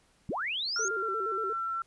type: linear sweep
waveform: sine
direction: up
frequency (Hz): 113.7 to 6645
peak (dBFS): -30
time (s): 0.29-0.88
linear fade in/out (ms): 0
type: tone with pitch glide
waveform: sine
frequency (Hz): 1396.9 to 1347.8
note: F6 to E6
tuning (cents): 0 to +38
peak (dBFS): -30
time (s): 0.76-1.82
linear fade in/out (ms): 2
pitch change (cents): -62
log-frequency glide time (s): 0.94-1.12
type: tone with vibrato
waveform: sine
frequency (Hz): 411.9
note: G#4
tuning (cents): -14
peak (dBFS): -34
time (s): 0.79-1.53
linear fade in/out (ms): 5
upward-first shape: square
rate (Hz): 8.5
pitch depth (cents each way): 120
effects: pink hiss -66 dBFS RMS until 1.86 s + resampled to 24000 Hz